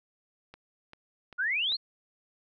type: click train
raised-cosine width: 0.3 ms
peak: -31 dBFS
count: 4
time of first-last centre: 0.54-1.721 s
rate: 2.54 Hz
type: exponential sweep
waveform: sine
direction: up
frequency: 1391 to 4435 Hz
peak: -26 dBFS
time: 1.38-1.77 s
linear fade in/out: 20 ms
effects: none